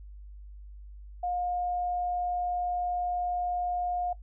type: tone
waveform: sine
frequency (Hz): 713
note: F5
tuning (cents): +36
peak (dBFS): -28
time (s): 1.23-4.13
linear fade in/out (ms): 5
effects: noise-tail reverb RT60 0.1 s tail -18 dB re dry + added 50 Hz sine -43 dBFS peak until 4.22 s